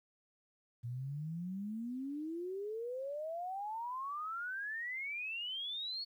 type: exponential sweep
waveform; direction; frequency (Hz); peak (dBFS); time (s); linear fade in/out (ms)
sine; up; 115.8 to 4435; -38; 0.83-6.05; 20
effects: 12-bit